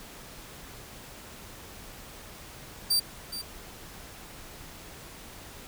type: tone with echo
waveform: sawtooth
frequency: 4669 Hz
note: D8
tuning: 11 cents flat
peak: -19 dBFS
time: 2.9-3 s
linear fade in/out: 10 ms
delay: 420 ms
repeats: 1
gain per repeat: -12 dB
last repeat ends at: 3.42 s
effects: pink hiss -46 dBFS RMS until 5.67 s